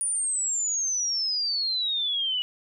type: exponential sweep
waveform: sine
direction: down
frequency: 9600 to 2914 Hz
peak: -24 dBFS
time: 0.01-2.42 s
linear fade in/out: 0 ms
effects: none